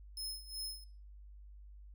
sawtooth tone with tremolo, 5170 Hz, E8, 34 cents flat, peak -35 dBFS, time 0.17-0.84 s, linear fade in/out 2 ms, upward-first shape sine, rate 2.7 Hz, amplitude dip 85%, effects noise-tail reverb RT60 0.4 s tail -20 dB re dry + added 50 Hz sine -51 dBFS peak until 1.94 s

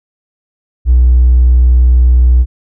sine tone with hard clipping, 61.74 Hz, B1, in tune, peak -4 dBFS, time 0.85-2.46 s, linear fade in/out 50 ms, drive 1 dB, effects none

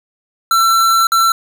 square tone with dropouts, 1345 Hz, E6, 34 cents sharp, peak -10 dBFS, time 0.51-1.32 s, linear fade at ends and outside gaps 2 ms, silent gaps 1.07-1.119 s, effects none

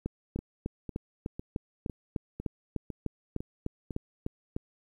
two click trains, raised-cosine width 3 ms, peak -19 / -24 dBFS, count 16 / 8, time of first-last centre 0.06-4.565 / 0.39-3.908 s, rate 3.33 / 1.99 Hz, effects 10-bit

